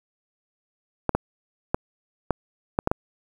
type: clicks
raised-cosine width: 1 ms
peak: -6 dBFS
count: 7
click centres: 1.093 / 1.15 / 1.745 / 2.307 / 2.789 / 2.874 / 2.915 s
effects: 7-bit